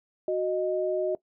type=tone pair together; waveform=sine; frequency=369.2 / 620.9 Hz; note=F#4 / D#5; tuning=-4 / -4 cents; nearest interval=major sixth; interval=900 cents; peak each=-27 dBFS; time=0.28-1.15 s; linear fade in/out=2 ms; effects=noise-tail reverb RT60 0.1 s tail -19 dB re dry